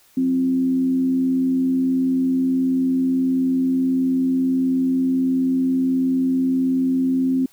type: tone with frequency modulation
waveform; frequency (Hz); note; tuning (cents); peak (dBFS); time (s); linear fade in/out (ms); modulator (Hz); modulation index
sine; 261.6; C4; 0; -16; 0.17-7.46; 5; 78.5; 0.3
effects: white hiss -55 dBFS RMS until 7.52 s